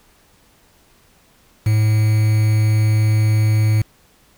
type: tone with quantisation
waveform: triangle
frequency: 108.2 Hz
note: A2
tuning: 29 cents flat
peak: -10 dBFS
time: 1.66-3.82 s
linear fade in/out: 5 ms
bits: 5
effects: pink hiss -54 dBFS RMS until 4.37 s